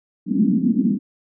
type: band-pass noise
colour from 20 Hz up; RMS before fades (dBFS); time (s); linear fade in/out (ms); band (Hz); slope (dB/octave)
white; -18; 0.26-0.99; 50; 190 to 260; 48
effects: none